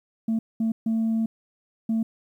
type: tone bursts at uneven times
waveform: sine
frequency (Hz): 224.3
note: A3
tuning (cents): +34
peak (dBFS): -19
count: 4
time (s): 0.28-0.39 / 0.6-0.72 / 0.86-1.26 / 1.89-2.03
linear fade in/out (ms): 5
effects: tanh soft clip ceiling -19 dBFS + 10-bit